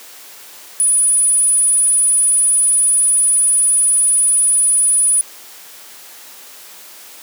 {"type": "tone", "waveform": "sine", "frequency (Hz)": 9890, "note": "D#9", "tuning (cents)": -12, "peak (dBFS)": -10, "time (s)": [0.8, 5.21], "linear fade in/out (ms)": 0, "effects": ["white hiss -38 dBFS RMS until 7.22 s", "high-pass 300 Hz 12 dB/octave"]}